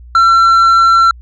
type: tone with tanh clipping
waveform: sine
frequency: 1353 Hz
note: E6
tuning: 45 cents sharp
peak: -6 dBFS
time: 0.15-1.11 s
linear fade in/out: 2 ms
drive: 5 dB
effects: added 60 Hz sine -32 dBFS peak until 1.21 s